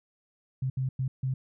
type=tone bursts at uneven times; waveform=sine; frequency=131 Hz; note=C3; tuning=2 cents sharp; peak=-26 dBFS; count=4; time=0.62-0.7 / 0.77-0.89 / 0.99-1.08 / 1.23-1.34 s; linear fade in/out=5 ms; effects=none